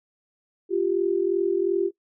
sine tone pair together, 349.2 / 392 Hz, F4 / G4, 0 / 0 cents, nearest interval major second, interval 200 cents, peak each -23 dBFS, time 0.69-1.91 s, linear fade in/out 50 ms, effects noise-tail reverb RT60 0.1 s tail -19 dB re dry

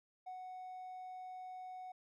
triangle tone with ADSR envelope, 740 Hz, F#5, in tune, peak -40 dBFS, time 0.26-1.92 s, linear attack 17 ms, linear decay 88 ms, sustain -3 dB, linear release 6 ms, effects tanh soft clip ceiling -40 dBFS

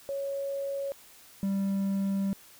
sine / triangle tone pair in turn, 554.4 / 196.01 Hz, C#5 / G3, 0 / 0 cents, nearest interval octave + tritone, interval 1800 cents, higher first, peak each -30 / -24 dBFS, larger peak second, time 0.09-0.92 / 1.43-2.33 s, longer second, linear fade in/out 0 ms, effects white hiss -54 dBFS RMS until 2.59 s

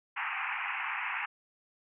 white band-pass noise, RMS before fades -35 dBFS, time 0.16-1.26 s, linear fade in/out 10 ms, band 780 to 2700 Hz, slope 96 dB/octave, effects none

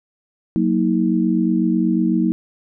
sine chord, D# minor, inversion first, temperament equal with one note detuned, 185 / 233.1 / 319 Hz, F#3 / A#3 / D#4, 0 / 0 / +43 cents, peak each -19 dBFS, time 0.56-2.32 s, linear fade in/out 0 ms, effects none

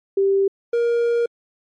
sine / triangle tone pair in turn, 392 / 471 Hz, G4 / A#4, 0 / +18 cents, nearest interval minor third, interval 318 cents, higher second, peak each -14 dBFS, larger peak neither, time 0.17-0.48 / 0.73-1.26 s, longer second, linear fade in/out 5 ms, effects MP3 48 kbps

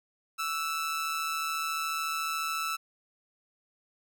sawtooth tone with amplitude modulation, 1318.5 Hz, E6, in tune, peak -24 dBFS, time 0.38-2.77 s, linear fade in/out 20 ms, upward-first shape sine, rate 154 Hz, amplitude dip 50%, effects none

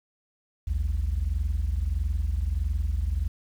sine tone pair together, 56.35 / 77.9 Hz, A1 / D#2, +42 / +3 cents, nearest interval tritone, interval 561 cents, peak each -25 / -25 dBFS, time 0.67-3.28 s, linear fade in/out 10 ms, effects tanh soft clip ceiling -20 dBFS + 9-bit

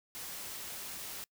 white noise, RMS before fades -43 dBFS, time 0.15-1.24 s, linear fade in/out 0 ms, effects noise-tail reverb RT60 0.1 s tail -26 dB re dry

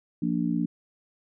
sine chord, Bb major, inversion second, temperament just, 174.81 / 233.1 / 291.4 Hz, F3 / Bb3 / D4, +2 / 0 / -13 cents, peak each -28 dBFS, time 0.22-0.66 s, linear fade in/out 5 ms, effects none

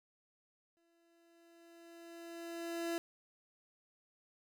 30% pulse tone with exponential growth, 337 Hz, E4, 38 cents sharp, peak -32 dBFS, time 0.77-2.98 s, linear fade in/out 0 ms, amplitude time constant 480 ms, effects none

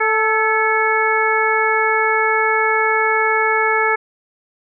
harmonic tone with a mistuned harmonic, 440.2 Hz, A4, 1 cent sharp, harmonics 1 / 2 / 3 / 4 / 5, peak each -20 / -20 / -20 / -20 / -20 dBFS, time 0-3.96 s, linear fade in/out 10 ms, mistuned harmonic 4, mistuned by -47 cents, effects none

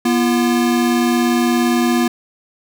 square tone pair together, 241.6 / 341.7 Hz, B3 / F4, -38 / -38 cents, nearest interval tritone, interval 600 cents, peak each -15 / -19 dBFS, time 0.05-2.08 s, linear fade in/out 5 ms, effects none

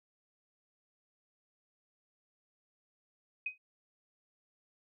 sine tone with exponential decay, 2513 Hz, D#7, 17 cents sharp, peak -30 dBFS, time 3.46-3.58 s, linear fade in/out 5 ms, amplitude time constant 24 ms, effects none

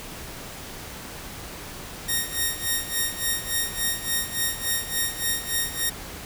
5% pulse tone with tremolo, 1856 Hz, A#6, 8 cents flat, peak -11 dBFS, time 2.08-5.9 s, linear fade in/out 10 ms, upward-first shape sine, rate 3.5 Hz, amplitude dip 80%, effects pink hiss -38 dBFS RMS until 6.25 s

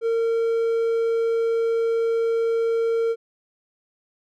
triangle tone, 457.8 Hz, A#4, 31 cents flat, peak -17 dBFS, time 0.01-3.16 s, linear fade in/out 50 ms, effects none

